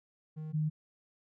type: tone pair in turn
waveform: triangle / sine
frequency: 155.56 / 153.95 Hz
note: D#3 / D#3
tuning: 0 / -18 cents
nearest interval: unison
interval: 18 cents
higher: first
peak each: -36 / -28 dBFS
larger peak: second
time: 0.36-0.53 / 0.53-0.7 s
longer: neither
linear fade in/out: 20 ms
effects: none